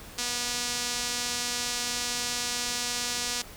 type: tone with band-pass filter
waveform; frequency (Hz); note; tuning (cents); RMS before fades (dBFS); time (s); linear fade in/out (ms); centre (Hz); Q
sawtooth; 242.9; B3; -29; -31; 0.18-3.42; 5; 6000; 1.3
effects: pink hiss -46 dBFS RMS until 3.56 s